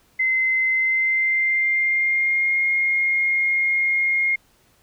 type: tone with pitch glide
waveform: sine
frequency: 2060 to 2138 Hz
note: C7 to C7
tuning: -28 to +37 cents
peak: -17 dBFS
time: 0.19-4.36 s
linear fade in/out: 10 ms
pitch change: +65 cents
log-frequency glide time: 0.71-2.59 s
effects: pink hiss -59 dBFS RMS until 4.82 s